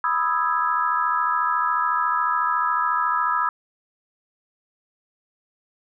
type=chord; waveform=sine; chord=E major seventh; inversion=second; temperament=equal; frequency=987.8 / 1244.5 / 1318.5 / 1661.2 Hz; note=B5 / D#6 / E6 / G#6; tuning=0 / 0 / 0 / 0 cents; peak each=-24 / -24 / -24 / -28 dBFS; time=0.04-3.49 s; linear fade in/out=2 ms; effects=none

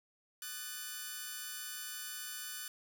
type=tone cluster; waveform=5% pulse; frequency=1221 / 1494 / 1754 Hz; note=D#6 / F#6 / A6; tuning=-33 / +16 / -6 cents; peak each=-39 / -32 / -36 dBFS; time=0.42-2.68 s; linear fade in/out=2 ms; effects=none

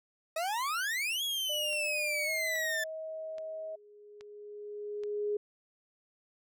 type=exponential two-way sweep; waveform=40% pulse; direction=up then down; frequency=622.3 to 3364 to 1745 Hz; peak=-30 dBFS; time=0.36-2.84 s; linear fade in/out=5 ms; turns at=1.23 s
type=tone with pitch glide; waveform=sine; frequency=600 to 635.7 Hz; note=D5 to D#5; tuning=+37 to +37 cents; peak=-37 dBFS; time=1.49-3.76 s; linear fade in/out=10 ms; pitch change=+100 cents; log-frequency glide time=2.25-2.3 s
type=click train; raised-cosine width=0.2 ms; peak=-34 dBFS; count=5; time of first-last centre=1.73-5.036 s; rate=1.21 Hz
type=tone with exponential growth; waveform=sine; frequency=415.3 Hz; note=G#4; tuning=in tune; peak=-28 dBFS; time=3.07-5.37 s; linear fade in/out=5 ms; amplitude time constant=500 ms
effects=none

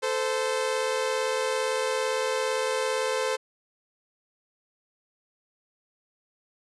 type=tone pair together; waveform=sawtooth; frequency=440 / 517.7 Hz; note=A4 / C5; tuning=0 / -18 cents; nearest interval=minor third; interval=282 cents; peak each=-25 / -23 dBFS; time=0.02-3.37 s; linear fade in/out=20 ms; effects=resampled to 24000 Hz

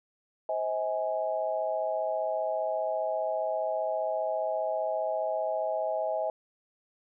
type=chord; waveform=sine; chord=Ab major; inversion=first; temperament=equal with one note detuned; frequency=523.3 / 638.3 / 830.6 Hz; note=C5 / Eb5 / Ab5; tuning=0 / +44 / 0 cents; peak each=-35 / -29 / -34 dBFS; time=0.49-6.3 s; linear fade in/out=2 ms; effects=none

